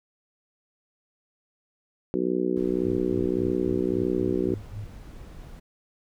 harmonic tone, 61.74 Hz, B1, in tune, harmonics 3 / 4 / 5 / 6 / 7 / 8, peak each -31 / -32 / -28 / -26 / -34 / -36 dBFS, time 2.14-4.54 s, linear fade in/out 0 ms
brown noise, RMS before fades -42 dBFS, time 2.56-5.6 s, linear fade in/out 10 ms
sine tone with tremolo, 103.83 Hz, G#2, in tune, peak -31 dBFS, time 2.84-4.85 s, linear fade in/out 10 ms, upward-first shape sine, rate 3.7 Hz, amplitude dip 100%
effects none

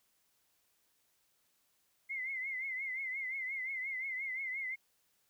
sine tone with vibrato, 2093 Hz, C7, in tune, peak -36 dBFS, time 2.09-4.76 s, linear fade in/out 20 ms, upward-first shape triangle, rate 5.7 Hz, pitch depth 93 cents each way, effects white hiss -75 dBFS RMS until 5.29 s

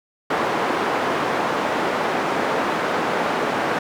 white band-pass noise, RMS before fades -22 dBFS, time 0.3-3.79 s, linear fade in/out 5 ms, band 230 to 1100 Hz, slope 12 dB/octave, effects none

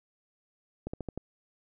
slowing click train, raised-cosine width 2 ms, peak -22 dBFS, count 5, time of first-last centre 0.87-1.176 s, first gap 65 ms, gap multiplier 1.11, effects none

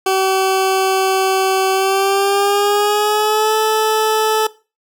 20% pulse tone with pitch glide, 381.4 to 435.6 Hz, G4 to A4, -47 to -17 cents, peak -8 dBFS, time 0.06-4.47 s, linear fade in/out 5 ms, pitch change +230 cents, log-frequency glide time 1.72-3.55 s, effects noise-tail reverb RT60 0.3 s tail -18 dB re dry

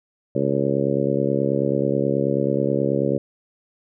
harmonic tone, 69.3 Hz, C#2, in tune, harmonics 2 / 3 / 4 / 5 / 6 / 7 / 8, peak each -26 / -26 / -26 / -26 / -26 / -26 / -26 dBFS, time 0.35-3.18 s, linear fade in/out 5 ms, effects none

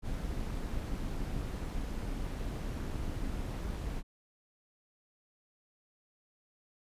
brown noise with amplitude modulation, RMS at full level -34 dBFS, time 0.02-4.03 s, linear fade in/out 50 ms, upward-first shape sine, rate 238 Hz, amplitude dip 50%, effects resampled to 32000 Hz

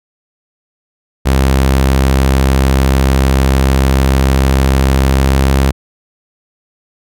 sawtooth tone with pitch glide, 66.7 to 67.36 Hz, C2 to C#2, +34 to -49 cents, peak -4 dBFS, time 1.25-5.72 s, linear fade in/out 20 ms, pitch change +17 cents, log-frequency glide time 5.04-5.48 s, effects none

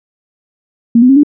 sine tone with pitch steps, 233.1 / 251.3 / 270.9 / 292 Hz, A#3 / B3 / C#4 / D4, 0 / +30 / -40 / -10 cents, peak -3 dBFS, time 0.95-1.234 s, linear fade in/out 5 ms, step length 71 ms, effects none

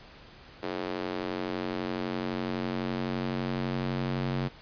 square tone with high-pass filter sweep, 45.95 Hz, F#1, 11 cents flat, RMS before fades -32 dBFS, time 0.62-4.49 s, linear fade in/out 20 ms, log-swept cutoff 370 to 150 Hz, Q 1.5, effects pink hiss -51 dBFS RMS until 4.61 s + resampled to 11025 Hz

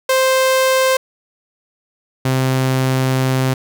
sawtooth tone pair in turn, 523.3 / 130.82 Hz, C5 / C3, 0 / 0 cents, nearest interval 2 octaves, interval 2400 cents, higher first, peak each -8 / -10 dBFS, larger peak first, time 0.09-0.97 / 2.25-3.54 s, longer second, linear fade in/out 5 ms, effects none

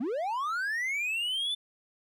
triangle linear sweep, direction up, 207.7 to 3538 Hz, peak -27 dBFS, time 0-1.55 s, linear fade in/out 10 ms, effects none

